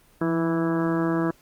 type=harmonic tone with a mistuned harmonic; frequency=164.7 Hz; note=E3; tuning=1 cent flat; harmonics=1 / 2 / 3 / 4 / 5 / 6 / 7 / 8 / 9 / 10; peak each=-27 / -23 / -33 / -33 / -42 / -35 / -37 / -36 / -43 / -37 dBFS; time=0.21-1.31 s; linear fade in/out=5 ms; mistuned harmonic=1; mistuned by=+49 cents; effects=pink hiss -58 dBFS RMS until 1.41 s + Opus 32 kbps